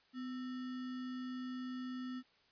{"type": "tone with sample-and-hold", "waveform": "sine", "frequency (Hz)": 253.2, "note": "B3", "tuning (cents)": 43, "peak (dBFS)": -40, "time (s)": [0.13, 2.23], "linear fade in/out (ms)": 50, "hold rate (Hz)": 1575, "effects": ["white hiss -70 dBFS RMS until 2.51 s", "resampled to 11025 Hz"]}